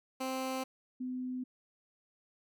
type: tone pair in turn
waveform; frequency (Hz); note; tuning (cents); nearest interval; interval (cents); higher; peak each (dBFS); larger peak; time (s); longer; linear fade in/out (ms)
15% pulse / sine; 261.6 / 253.7; C4 / B3; 0 / +47; minor second; 53; first; -28 / -35; first; 0.2-0.64 / 1-1.44; neither; 10
effects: none